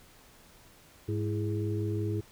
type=harmonic tone with a mistuned harmonic; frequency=103.83 Hz; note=G#2; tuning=in tune; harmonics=1 / 2 / 3 / 4; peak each=-30 / -42 / -35 / -37 dBFS; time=1.08-2.21 s; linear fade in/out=10 ms; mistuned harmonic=3; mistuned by=+100 cents; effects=pink hiss -57 dBFS RMS until 2.31 s